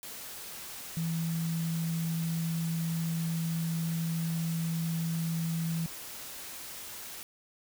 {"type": "tone in noise", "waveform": "sine", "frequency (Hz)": 164.81, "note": "E3", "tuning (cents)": 0, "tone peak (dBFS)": -29, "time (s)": [0.97, 5.86], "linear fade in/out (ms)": 0, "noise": "white", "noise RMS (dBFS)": -43, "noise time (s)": [0.03, 7.23], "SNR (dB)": 11, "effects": []}